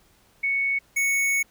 sine / square tone pair in turn, 2217 / 2217 Hz, C#7 / C#7, 0 / 0 cents, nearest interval unison, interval 0 cents, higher neither, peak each -21 dBFS, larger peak neither, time 0.43-0.79 / 0.96-1.43 s, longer second, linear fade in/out 10 ms, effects pink hiss -60 dBFS RMS until 1.5 s

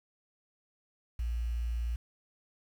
sine tone with quantisation, 58.27 Hz, A#1, in tune, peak -30 dBFS, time 1.19-1.96 s, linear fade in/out 5 ms, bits 9, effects none

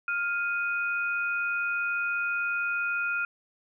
sine tone pair together, 1403 / 2489 Hz, F6 / D#7, +8 / 0 cents, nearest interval minor seventh, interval 992 cents, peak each -27 / -32 dBFS, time 0.08-3.25 s, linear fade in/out 2 ms, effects none

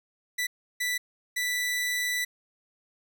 sawtooth tone bursts at uneven times, 1975.5 Hz, B6, in tune, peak -23 dBFS, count 3, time 0.38-0.47 / 0.8-0.98 / 1.36-2.25 s, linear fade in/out 10 ms, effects none

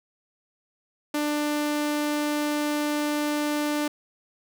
sawtooth tone, 296.5 Hz, D4, 17 cents sharp, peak -20 dBFS, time 1.14-3.88 s, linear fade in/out 5 ms, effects none

